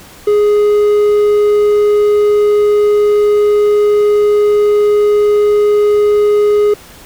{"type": "tone", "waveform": "triangle", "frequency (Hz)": 416, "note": "G#4", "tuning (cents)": 3, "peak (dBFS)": -5, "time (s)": [0.27, 6.74], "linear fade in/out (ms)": 5, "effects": ["pink hiss -37 dBFS RMS until 7.05 s"]}